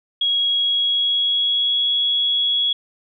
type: tone with pitch glide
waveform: sine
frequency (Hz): 3310 to 3347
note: G#7 to G#7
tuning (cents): -6 to +13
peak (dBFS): -16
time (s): 0.21-2.73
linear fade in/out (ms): 5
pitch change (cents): +19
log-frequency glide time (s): 0.48-1.9
effects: none